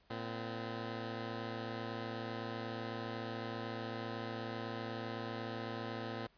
10% pulse tone pair together, 113.8 / 255.6 Hz, A#2 / C4, -41 / -40 cents, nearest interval octave + major second, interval 1401 cents, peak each -33 / -36 dBFS, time 0.1-6.27 s, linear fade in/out 5 ms, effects pink hiss -70 dBFS RMS until 6.37 s + resampled to 11025 Hz

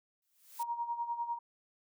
blue noise with exponential growth, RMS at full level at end -45 dBFS, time 0.22-0.63 s, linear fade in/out 2 ms, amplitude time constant 89 ms
sine tone with tremolo, 942 Hz, A#5, 18 cents sharp, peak -31 dBFS, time 0.59-1.39 s, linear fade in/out 10 ms, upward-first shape sine, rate 10 Hz, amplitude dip 70%
effects none

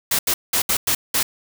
white noise bursts at uneven times, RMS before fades -19 dBFS, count 6, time 0.11-0.19 / 0.27-0.34 / 0.53-0.62 / 0.69-0.77 / 0.87-0.95 / 1.14-1.23 s, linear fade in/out 5 ms, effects none

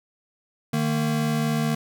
square tone pair together, 152.57 / 228.6 Hz, D#3 / A#3, -34 / -34 cents, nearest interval perfect fifth, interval 700 cents, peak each -25 dBFS, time 0.73-1.75 s, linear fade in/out 5 ms, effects none

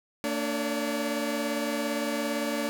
sawtooth tone cluster, 227.6 / 293.3 / 569 Hz, A#3 / D4 / C#5, -41 / -2 / +45 cents, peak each -28 dBFS, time 0.24-2.69 s, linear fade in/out 0 ms, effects none

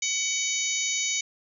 harmonic tone, 753 Hz, F#5, 30 cents sharp, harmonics 3 / 4 / 5 / 6 / 7 / 8 / 9, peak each -31 / -35 / -34 / -39 / -40 / -30 / -30 dBFS, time 0.02-1.21 s, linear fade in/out 5 ms, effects none

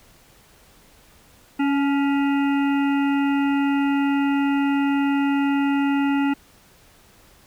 harmonic tone with a mistuned harmonic, 279.1 Hz, C#4, 12 cents sharp, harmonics 1 / 3 / 5 / 7 / 9 / 10, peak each -18 / -28 / -32 / -35 / -37 / -38 dBFS, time 1.59-6.34 s, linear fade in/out 10 ms, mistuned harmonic 3, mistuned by +26 cents, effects pink hiss -53 dBFS RMS until 7.46 s

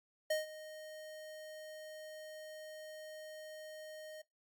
square tone with ADSR envelope, 620 Hz, D#5, 6 cents flat, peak -31 dBFS, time 0.3-4.22 s, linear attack 7 ms, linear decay 150 ms, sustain -17 dB, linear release 9 ms, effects noise-tail reverb RT60 0.2 s tail -23 dB re dry + AAC 64 kbps

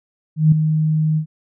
sine tone with ADSR envelope, 155.8 Hz, D#3, 3 cents sharp, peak -6 dBFS, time 0.36-1.26 s, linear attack 160 ms, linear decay 4 ms, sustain -8 dB, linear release 91 ms, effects none

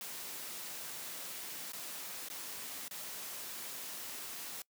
white noise with dropouts, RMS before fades -44 dBFS, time 0.01-4.62 s, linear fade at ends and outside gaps 1 ms, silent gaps 1.721-1.733 / 2.286-2.3 / 2.881-2.91 s, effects noise-tail reverb RT60 0.1 s tail -23 dB re dry + high-pass 150 Hz 12 dB/octave

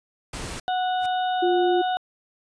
pink noise, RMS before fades -33 dBFS, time 0.33-0.6 s, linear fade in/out 5 ms
harmonic tone, 736 Hz, F#5, 9 cents flat, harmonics 1 / 2 / 4 / 5, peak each -22 / -33 / -38 / -36 dBFS, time 0.68-1.97 s, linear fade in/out 0 ms
pink noise with exponential growth, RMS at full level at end -38 dBFS, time 0.96-1.06 s, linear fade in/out 1 ms, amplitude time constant 21 ms
sine tone, 354 Hz, F4, 23 cents sharp, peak -19 dBFS, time 1.42-1.82 s, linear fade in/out 10 ms
effects resampled to 22050 Hz

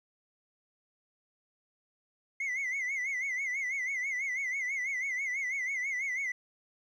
sine tone with vibrato, 2093 Hz, C7, in tune, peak -28 dBFS, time 2.4-6.32 s, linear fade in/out 5 ms, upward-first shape sine, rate 6.1 Hz, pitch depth 110 cents each way, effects tanh soft clip ceiling -30 dBFS + 11-bit

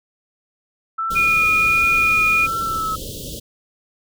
sine tone with vibrato, 1318.5 Hz, E6, in tune, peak -20 dBFS, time 0.98-2.96 s, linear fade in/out 10 ms, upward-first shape triangle, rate 1.4 Hz, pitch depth 38 cents each way
pink band-stop noise, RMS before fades -31 dBFS, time 1.1-3.4 s, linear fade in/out 10 ms, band 590 to 2900 Hz, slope 96 dB/octave
sine tone, 2443 Hz, D#7, 32 cents flat, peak -14 dBFS, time 1.15-2.47 s, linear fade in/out 20 ms
effects none

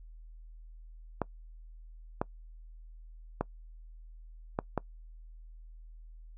clicks, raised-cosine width 1 ms, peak -15 dBFS, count 5, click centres 1.217 / 2.215 / 3.41 / 4.589 / 4.777 s, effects noise-tail reverb RT60 0.1 s tail -23 dB re dry + added 40 Hz sine -47 dBFS peak until 6.37 s

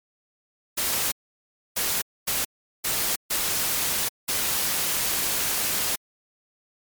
white noise bursts at uneven times, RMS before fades -25 dBFS, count 6, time 0.77-1.12 / 1.76-2.02 / 2.27-2.45 / 2.84-3.16 / 3.3-4.09 / 4.28-5.96 s, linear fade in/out 10 ms, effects MP3 96 kbps

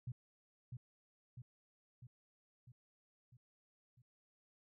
sine tone with echo, 123.47 Hz, B2, in tune, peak -40 dBFS, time 0.07-0.12 s, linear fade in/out 5 ms, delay 650 ms, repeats 6, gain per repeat -4 dB, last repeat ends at 4.02 s, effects none

